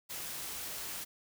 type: noise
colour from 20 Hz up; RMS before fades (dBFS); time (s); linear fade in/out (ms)
white; -41; 0.09-1.05; 20
effects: none